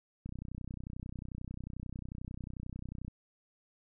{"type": "click train", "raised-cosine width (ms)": 5, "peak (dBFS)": -29, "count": 89, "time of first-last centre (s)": [0.26, 3.081], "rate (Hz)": 31.2, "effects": []}